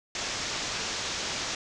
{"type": "low-pass noise", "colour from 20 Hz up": "white", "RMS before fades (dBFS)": -33, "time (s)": [0.15, 1.55], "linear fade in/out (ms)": 2, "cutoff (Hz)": 6800, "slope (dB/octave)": 48, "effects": []}